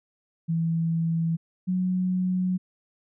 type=tone pair in turn; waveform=sine; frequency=164.81 / 183.55 Hz; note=E3 / F#3; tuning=0 / -14 cents; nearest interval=major second; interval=186 cents; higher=second; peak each=-22 dBFS; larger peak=neither; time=0.48-1.37 / 1.67-2.58 s; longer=second; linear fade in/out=20 ms; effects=none

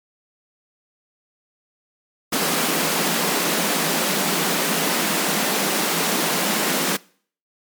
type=high-pass noise; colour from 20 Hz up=pink; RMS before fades=-21 dBFS; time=2.32-6.97 s; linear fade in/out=10 ms; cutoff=160 Hz; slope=96 dB/octave; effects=noise-tail reverb RT60 0.5 s tail -23 dB re dry + MP3 96 kbps

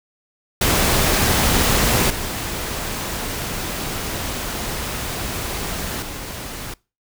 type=noise with level steps; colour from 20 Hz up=pink; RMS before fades=-17 / -26 / -31 dBFS; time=0.61-6.74 s; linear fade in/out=5 ms; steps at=2.1 / 6.02 s; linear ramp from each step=2 ms; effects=noise-tail reverb RT60 0.3 s tail -24 dB re dry

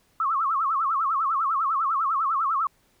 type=tone with vibrato; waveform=sine; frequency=1200 Hz; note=D6; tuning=37 cents sharp; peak=-21 dBFS; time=0.2-2.67 s; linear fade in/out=2 ms; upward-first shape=sine; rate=10 Hz; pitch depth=200 cents each way; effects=pink hiss -64 dBFS RMS until 3 s

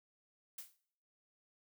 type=noise with exponential decay; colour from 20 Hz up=blue; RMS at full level=-43 dBFS; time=0.58-0.77 s; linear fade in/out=5 ms; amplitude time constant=40 ms; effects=noise-tail reverb RT60 0.6 s tail -19 dB re dry

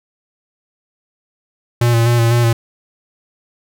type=tone with vibrato; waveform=square; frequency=117.6 Hz; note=A#2; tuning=16 cents sharp; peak=-11 dBFS; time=1.81-2.53 s; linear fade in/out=5 ms; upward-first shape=square; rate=4 Hz; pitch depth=27 cents each way; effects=none

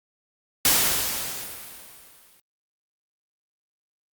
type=noise with exponential decay; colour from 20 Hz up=white; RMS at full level=-17 dBFS; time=0.65-2.4 s; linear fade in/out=2 ms; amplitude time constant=380 ms; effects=Opus 48 kbps

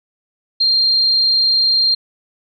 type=tone; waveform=sine; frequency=4190 Hz; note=C8; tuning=2 cents sharp; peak=-11 dBFS; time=0.6-1.95 s; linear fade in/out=10 ms; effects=none

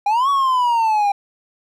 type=exponential two-way sweep; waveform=triangle; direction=up then down; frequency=795 to 1135 to 795 Hz; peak=-12 dBFS; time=0.06-1.12 s; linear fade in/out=5 ms; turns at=0.29 s; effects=none

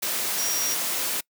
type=tone in noise; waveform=sine; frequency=5690 Hz; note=F8; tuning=31 cents sharp; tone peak=-27 dBFS; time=0.38-0.75 s; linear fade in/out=10 ms; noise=white; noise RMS=-27 dBFS; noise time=0.02-1.21 s; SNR=-3 dB; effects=noise-tail reverb RT60 0.1 s tail -25 dB re dry + high-pass 200 Hz 12 dB/octave

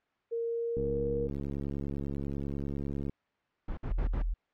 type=tone with pitch glide; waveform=sine; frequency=463.3 to 470.9 Hz; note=A#4 to A#4; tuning=-11 to +18 cents; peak=-30 dBFS; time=0.31-1.28 s; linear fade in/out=20 ms; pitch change=+29 cents; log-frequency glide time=0.43-1.07 s
type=click train; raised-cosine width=3 ms; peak=-24 dBFS; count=164; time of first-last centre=0.77-3.095 s; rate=70.1 Hz
type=noise bursts; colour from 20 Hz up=brown; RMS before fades=-35 dBFS; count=4; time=3.68-4.223 s; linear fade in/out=5 ms; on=93 ms; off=57 ms
type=tone; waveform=sine; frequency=40.85 Hz; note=E1; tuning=15 cents flat; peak=-28 dBFS; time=3.9-4.34 s; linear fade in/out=10 ms
effects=white hiss -74 dBFS RMS until 4.53 s + low-pass 2000 Hz 12 dB/octave

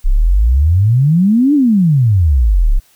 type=exponential two-way sweep; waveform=sine; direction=up then down; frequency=30.05 to 302.6 to 30.05 Hz; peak=-7 dBFS; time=0.04-2.8 s; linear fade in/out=20 ms; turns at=1.54 s; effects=white hiss -51 dBFS RMS until 2.95 s

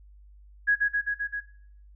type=tone with echo; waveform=sine; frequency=1661.2 Hz; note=G#6; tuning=in tune; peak=-18 dBFS; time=0.67-0.76 s; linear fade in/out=20 ms; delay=130 ms; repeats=5; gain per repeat=-2 dB; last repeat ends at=1.41 s; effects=noise-tail reverb RT60 0.6 s tail -17 dB re dry + added 50 Hz sine -49 dBFS peak until 1.95 s

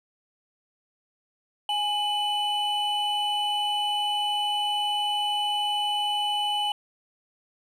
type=tone pair together; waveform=triangle; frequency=830.6 / 2991 Hz; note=G#5 / F#7; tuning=0 / +18 cents; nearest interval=octave + minor seventh; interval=2218 cents; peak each=-25 dBFS; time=1.69-6.72 s; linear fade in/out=2 ms; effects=none

